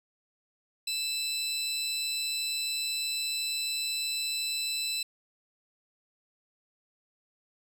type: tone pair together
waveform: 30% pulse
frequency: 2637 / 4013 Hz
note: E7 / B7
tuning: 0 / +27 cents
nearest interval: perfect fifth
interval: 727 cents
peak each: -33 / -28 dBFS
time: 0.87-5.03 s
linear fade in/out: 5 ms
effects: none